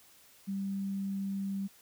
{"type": "tone", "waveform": "sine", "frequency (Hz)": 196, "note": "G3", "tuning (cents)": 0, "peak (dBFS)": -32, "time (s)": [0.47, 1.68], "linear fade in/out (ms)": 20, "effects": ["white hiss -60 dBFS RMS until 1.81 s"]}